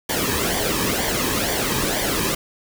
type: noise with flanger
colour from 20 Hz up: pink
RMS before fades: -22 dBFS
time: 0.09-2.35 s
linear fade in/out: 5 ms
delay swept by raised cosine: 0.75 to 1.45 ms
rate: 2.1 Hz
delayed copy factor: -0.65
effects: none